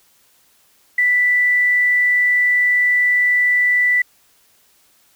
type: tone with quantisation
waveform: sine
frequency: 1975.5 Hz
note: B6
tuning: in tune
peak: -12 dBFS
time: 0.98-4.02 s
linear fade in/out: 5 ms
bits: 7
effects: white hiss -56 dBFS RMS until 5.15 s